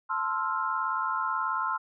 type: chord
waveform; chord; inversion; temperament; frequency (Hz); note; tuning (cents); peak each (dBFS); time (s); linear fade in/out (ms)
sine; F major seventh; first; equal; 880 / 1046.5 / 1318.5 / 1396.9; A5 / C6 / E6 / F6; 0 / 0 / 0 / 0; -35 / -30 / -32 / -33; 0.09-1.78; 20
effects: none